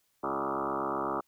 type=tone with frequency modulation; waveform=sine; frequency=782 Hz; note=G5; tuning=4 cents flat; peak=-29 dBFS; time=0.23-1.21 s; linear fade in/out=10 ms; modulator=67.9 Hz; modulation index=7.7; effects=white hiss -73 dBFS RMS until 1.27 s